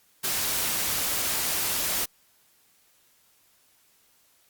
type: noise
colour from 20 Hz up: white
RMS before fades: -27 dBFS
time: 0.23-2.06 s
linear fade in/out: 20 ms
effects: white hiss -63 dBFS RMS until 4.49 s + Opus 48 kbps